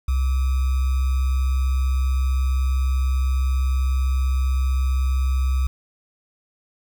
sine tone with sample-and-hold, 65.41 Hz, C2, in tune, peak -17 dBFS, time 0.08-5.67 s, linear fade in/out 5 ms, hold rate 1225 Hz, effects none

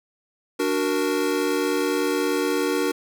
square chord, D augmented, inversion none, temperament equal, 293.7 / 370 / 466.2 Hz, D4 / F#4 / A#4, 0 / 0 / 0 cents, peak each -26 dBFS, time 0.59-2.92 s, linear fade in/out 10 ms, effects none

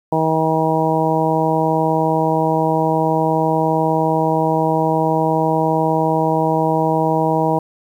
harmonic tone, 159.5 Hz, D#3, 43 cents sharp, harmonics 1 / 2 / 3 / 4 / 5 / 6, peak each -21 / -21 / -21 / -21 / -21 / -21 dBFS, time 0.12-7.59 s, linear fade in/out 5 ms, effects 8-bit

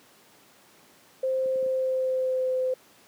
sine tone with pitch glide, 523.3 to 514 Hz, C5 to C5, 0 to -31 cents, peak -23 dBFS, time 1.23-2.74 s, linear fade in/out 5 ms, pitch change -31 cents, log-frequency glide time 1.57-2.53 s
clicks, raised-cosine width 3 ms, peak -31 dBFS, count 4, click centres 1.459 / 1.558 / 1.627 / 1.662 s
effects pink hiss -56 dBFS RMS until 3.07 s + high-pass 200 Hz 12 dB/octave

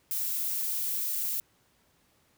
violet noise, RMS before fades -31 dBFS, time 0.11-1.4 s, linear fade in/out 0 ms, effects pink hiss -67 dBFS RMS until 2.37 s + high-pass 60 Hz 12 dB/octave

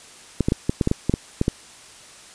clicks, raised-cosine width 3 ms, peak -5 dBFS, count 11, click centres 0.407 / 0.485 / 0.521 / 0.695 / 0.812 / 0.874 / 0.914 / 1.096 / 1.139 / 1.414 / 1.481 s, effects white hiss -45 dBFS RMS until 2.34 s + resampled to 22050 Hz

